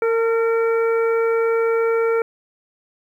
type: harmonic tone with a mistuned harmonic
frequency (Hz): 457.1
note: A#4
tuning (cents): -34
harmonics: 1 / 2 / 3 / 4 / 5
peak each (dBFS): -16 / -32 / -26 / -37 / -32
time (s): 0.02-2.22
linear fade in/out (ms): 2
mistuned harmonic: 2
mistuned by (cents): -30
effects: 9-bit